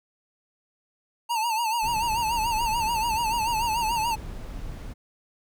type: tone with vibrato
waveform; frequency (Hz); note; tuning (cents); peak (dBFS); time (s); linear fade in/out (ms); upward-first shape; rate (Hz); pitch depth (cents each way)
square; 907; A#5; -48; -24; 1.29-4.16; 20; sine; 6.9; 93
type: noise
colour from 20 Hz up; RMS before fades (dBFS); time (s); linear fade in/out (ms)
brown; -36; 1.82-4.94; 20
effects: none